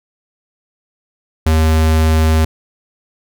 square tone, 79.3 Hz, D#2, 33 cents sharp, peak -10 dBFS, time 1.46-2.45 s, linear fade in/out 5 ms, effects none

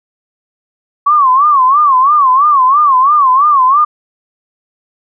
sine tone with vibrato, 1108.7 Hz, C#6, in tune, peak -5 dBFS, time 1.06-3.85 s, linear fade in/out 10 ms, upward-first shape sine, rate 3 Hz, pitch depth 160 cents each way, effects none

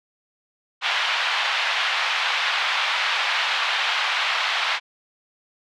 white band-pass noise, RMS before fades -23 dBFS, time 0.81-4.8 s, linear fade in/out 50 ms, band 770 to 3500 Hz, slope 24 dB/octave, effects none

